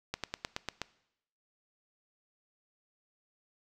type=slowing click train; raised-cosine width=0.2 ms; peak=-16 dBFS; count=7; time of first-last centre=0.14-0.817 s; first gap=97 ms; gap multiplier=1.06; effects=noise-tail reverb RT60 0.8 s tail -20 dB re dry

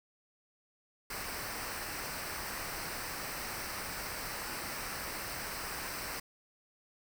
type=noise with comb filter; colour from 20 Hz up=pink; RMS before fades=-40 dBFS; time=1.1-6.2 s; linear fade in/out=5 ms; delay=0.29 ms; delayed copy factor=-0.6; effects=none

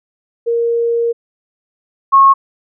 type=tone pair in turn; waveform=sine; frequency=467.2 / 1090.2 Hz; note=A#4 / C#6; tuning=+4 / -29 cents; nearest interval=octave + minor third; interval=1467 cents; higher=second; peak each=-12 / -4 dBFS; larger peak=second; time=0.46-1.13 / 2.12-2.34 s; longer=first; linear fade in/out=20 ms; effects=none

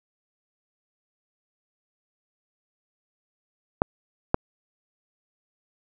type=clicks; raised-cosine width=1 ms; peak=-4 dBFS; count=2; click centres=3.819 / 4.344 s; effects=none

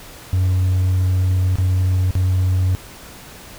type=tone with dropouts; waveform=triangle; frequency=92.5 Hz; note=F#2; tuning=in tune; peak=-11 dBFS; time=0.33-2.75 s; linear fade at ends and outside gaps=0 ms; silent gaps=1.556-1.585 / 2.108-2.153 s; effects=tanh soft clip ceiling -8 dBFS + pink hiss -39 dBFS RMS until 3.58 s

